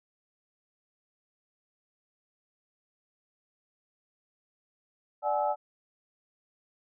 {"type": "tone cluster", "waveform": "sine", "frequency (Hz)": [589, 754, 849, 1304], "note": ["D5", "F#5", "G#5", "E6"], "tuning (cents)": [5, 32, 38, -19], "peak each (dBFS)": [-30, -31, -29, -38], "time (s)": [5.22, 5.56], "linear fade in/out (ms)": 50, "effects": []}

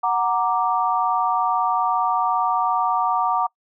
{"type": "chord", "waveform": "sine", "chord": "Gb augmented", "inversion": "none", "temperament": "equal", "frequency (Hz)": [740, 932.3, 1174.7], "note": ["Gb5", "Bb5", "D6"], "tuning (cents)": [0, 0, 0], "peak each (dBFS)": -22, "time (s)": [0.03, 3.47], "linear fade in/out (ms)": 10, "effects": ["noise-tail reverb RT60 0.1 s tail -25 dB re dry"]}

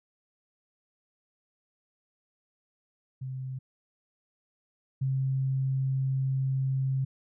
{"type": "tone pair in turn", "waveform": "sine", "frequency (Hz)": [130.81, 133.33], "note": ["C3", "C3"], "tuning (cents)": [0, 33], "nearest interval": "unison", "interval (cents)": 33, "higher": "second", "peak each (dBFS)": [-33, -25], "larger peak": "second", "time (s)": [[3.21, 3.59], [5.01, 7.05]], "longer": "second", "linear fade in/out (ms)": 10, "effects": []}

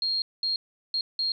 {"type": "tone bursts at uneven times", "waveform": "sine", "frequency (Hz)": 4234, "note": "C8", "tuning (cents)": 20, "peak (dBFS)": -24, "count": 4, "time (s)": [[0.02, 0.22], [0.43, 0.56], [0.94, 1.01], [1.19, 1.32]], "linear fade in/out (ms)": 2, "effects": []}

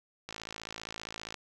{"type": "click train", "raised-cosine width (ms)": 0.2, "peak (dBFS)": -22, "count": 59, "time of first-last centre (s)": [0.29, 1.343], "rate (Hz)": 55.1, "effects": ["10-bit"]}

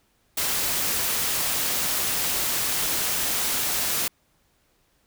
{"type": "noise", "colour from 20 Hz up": "white", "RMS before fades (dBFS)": -25, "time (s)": [0.37, 4.08], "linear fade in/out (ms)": 5, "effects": ["pink hiss -66 dBFS RMS until 5.06 s"]}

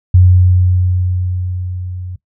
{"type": "tone with level ramp", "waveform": "sine", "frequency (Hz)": 90.8, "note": "F#2", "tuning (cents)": -32, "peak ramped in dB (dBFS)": [-3, -23], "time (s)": [0.14, 2.16], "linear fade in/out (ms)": 5, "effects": ["noise-tail reverb RT60 0.1 s tail -18 dB re dry"]}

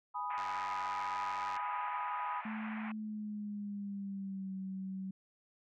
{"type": "chord", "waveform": "sine", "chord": "G# minor", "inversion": "none", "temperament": "equal", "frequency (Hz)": [830.6, 987.8, 1244.5], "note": ["G#5", "B5", "D#6"], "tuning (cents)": [0, 0, 0], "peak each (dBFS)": [-42, -38, -41], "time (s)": [0.14, 2.42], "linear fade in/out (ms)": 20}
{"type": "band-pass noise", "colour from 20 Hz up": "pink", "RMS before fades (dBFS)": -46, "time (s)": [0.3, 2.92], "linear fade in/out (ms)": 5, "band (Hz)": [730, 2500], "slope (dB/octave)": 48}
{"type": "click train", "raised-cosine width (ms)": 0.2, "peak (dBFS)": -32, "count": 115, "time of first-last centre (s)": [0.38, 1.565], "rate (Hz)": 96.2}
{"type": "tone with pitch glide", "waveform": "sine", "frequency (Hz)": [217.5, 190.44], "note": ["A3", "G3"], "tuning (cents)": [-20, -50], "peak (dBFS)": -38, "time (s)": [2.45, 5.11], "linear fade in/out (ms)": 5, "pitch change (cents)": -230, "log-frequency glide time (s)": [2.87, 4.53]}
{"effects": []}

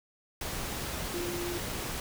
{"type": "tone in noise", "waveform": "sine", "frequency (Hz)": 349.2, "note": "F4", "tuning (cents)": 0, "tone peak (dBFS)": -34, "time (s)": [1.14, 1.58], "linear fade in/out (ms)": 2, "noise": "pink", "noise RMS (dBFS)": -36, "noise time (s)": [0.41, 2], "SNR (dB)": -1, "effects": []}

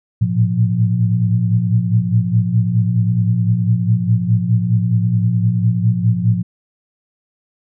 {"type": "tone cluster", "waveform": "sine", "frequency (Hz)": [108.8, 113.4, 118.5, 175.9], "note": ["A2", "A#2", "A#2", "F3"], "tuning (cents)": [-19, -47, 29, 13], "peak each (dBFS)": -18, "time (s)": [0.21, 6.43], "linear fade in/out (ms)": 10, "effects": []}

